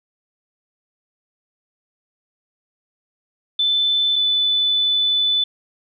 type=tone pair in turn; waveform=sine; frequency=3520 / 3496 Hz; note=A7 / A7; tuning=0 / -12 cents; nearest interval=unison; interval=12 cents; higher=first; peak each=-15 dBFS; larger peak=neither; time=3.59-4.16 / 4.16-5.44 s; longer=second; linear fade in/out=5 ms; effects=none